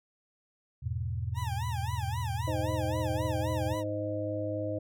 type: chord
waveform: sine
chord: E major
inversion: none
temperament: equal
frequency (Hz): 82.41 / 103.83 / 123.47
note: E2 / G#2 / B2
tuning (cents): 0 / 0 / 0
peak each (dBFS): -35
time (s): 0.82-3.76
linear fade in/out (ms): 20
type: tone with vibrato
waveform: 40% pulse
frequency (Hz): 883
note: A5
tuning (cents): +6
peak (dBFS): -36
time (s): 1.34-3.84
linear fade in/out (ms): 50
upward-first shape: sine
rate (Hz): 3.8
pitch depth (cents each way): 210
type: harmonic tone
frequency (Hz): 103.83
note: G#2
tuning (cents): 0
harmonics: 1 / 3 / 5 / 6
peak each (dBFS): -36 / -36 / -36 / -36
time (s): 2.47-4.79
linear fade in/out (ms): 10
effects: none